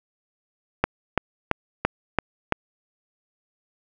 click train, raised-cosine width 0.5 ms, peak -3 dBFS, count 6, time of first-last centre 0.84-2.524 s, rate 2.97 Hz, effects none

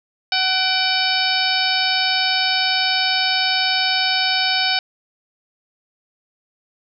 harmonic tone with a mistuned harmonic, 750 Hz, F#5, 23 cents sharp, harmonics 1 / 2 / 3 / 4 / 5 / 6 / 7, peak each -24 / -24 / -24 / -24 / -24 / -24 / -24 dBFS, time 0.32-4.79 s, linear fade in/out 2 ms, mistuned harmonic 3, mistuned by +67 cents, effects none

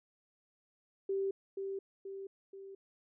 sine tone with echo, 390 Hz, G4, 9 cents flat, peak -31 dBFS, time 1.09-1.31 s, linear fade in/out 5 ms, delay 480 ms, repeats 3, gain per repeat -5 dB, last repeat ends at 2.75 s, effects none

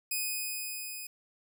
5% pulse tone with level ramp, 2500 Hz, D#7, 8 cents sharp, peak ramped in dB -20 to -30 dBFS, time 0.11-1.07 s, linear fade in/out 5 ms, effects none

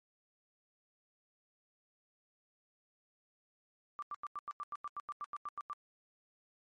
sine tone bursts, 1174.7 Hz, D6, in tune, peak -38 dBFS, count 15, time 3.99-5.731 s, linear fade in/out 0 ms, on 33 ms, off 89 ms, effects MP3 48 kbps

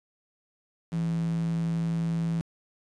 square tone with high-pass filter, 55.5 Hz, A1, 16 cents sharp, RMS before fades -28 dBFS, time 0.92-2.41 s, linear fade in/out 0 ms, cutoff 170 Hz, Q 7.8, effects resampled to 22050 Hz

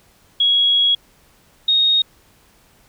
sine tone pair in turn, 3322 / 3729 Hz, G#7 / A#7, 0 / 0 cents, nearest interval major second, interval 200 cents, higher second, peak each -12 dBFS, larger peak neither, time 0.4-0.95 / 1.68-2.02 s, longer first, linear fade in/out 5 ms, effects pink hiss -54 dBFS RMS until 2.88 s

